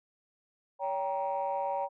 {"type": "chord", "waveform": "sine", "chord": "G diminished", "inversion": "second", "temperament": "just", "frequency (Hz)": [564.5, 784, 940.8], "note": ["Db5", "G5", "Bb5"], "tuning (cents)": [31, 0, 16], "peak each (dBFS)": -33, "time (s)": [0.79, 1.89], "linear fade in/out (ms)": 50, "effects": ["tanh soft clip ceiling -23 dBFS"]}